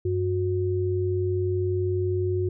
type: tone pair together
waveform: sine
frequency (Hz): 96.1 / 364.1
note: G2 / F#4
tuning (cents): -34 / -28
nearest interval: octave + major seventh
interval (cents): 2306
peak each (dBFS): -25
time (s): 0.05-2.49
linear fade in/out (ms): 5
effects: none